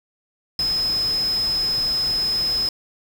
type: tone in noise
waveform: sine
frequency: 5100 Hz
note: D#8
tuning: 42 cents sharp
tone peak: -19 dBFS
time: 0.59-2.69 s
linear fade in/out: 2 ms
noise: pink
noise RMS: -34 dBFS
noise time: 0.59-2.69 s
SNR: +12 dB
effects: none